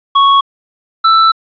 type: tone pair in turn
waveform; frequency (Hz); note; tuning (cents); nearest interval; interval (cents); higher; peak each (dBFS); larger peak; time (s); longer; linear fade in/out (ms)
square; 1108.7 / 1324.6; C#6 / E6; 0 / +8; minor third; 308; second; -6; neither; 0.15-0.41 / 1.04-1.32; second; 10
effects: resampled to 11025 Hz + 7-bit